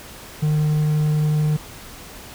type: tone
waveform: triangle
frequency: 151.9 Hz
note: D#3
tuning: 41 cents flat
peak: -14 dBFS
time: 0.42-1.57 s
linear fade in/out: 10 ms
effects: pink hiss -39 dBFS RMS until 2.34 s